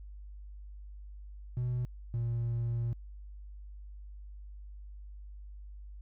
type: tone pair in turn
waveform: triangle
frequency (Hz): 123.47 / 117.75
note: B2 / A#2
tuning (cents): 0 / +18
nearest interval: minor second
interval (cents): 82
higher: first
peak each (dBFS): -27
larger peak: neither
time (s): 1.57-1.85 / 2.14-2.93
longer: second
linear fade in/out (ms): 0
effects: tanh soft clip ceiling -25 dBFS + added 50 Hz sine -44 dBFS peak until 6.01 s